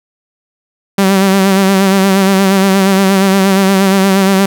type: tone with vibrato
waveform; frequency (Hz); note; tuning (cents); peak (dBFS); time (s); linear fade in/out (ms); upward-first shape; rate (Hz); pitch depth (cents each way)
sawtooth; 193.5; G3; -22; -3; 0.98-4.46; 5; sine; 8.5; 42
effects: none